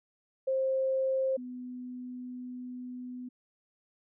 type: tone pair in turn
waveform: sine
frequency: 529 / 249.7 Hz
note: C5 / B3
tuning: +19 / +19 cents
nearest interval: octave + minor second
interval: 1300 cents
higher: first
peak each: -26 / -38 dBFS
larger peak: first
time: 0.47-1.37 / 1.37-3.29 s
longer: second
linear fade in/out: 10 ms
effects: none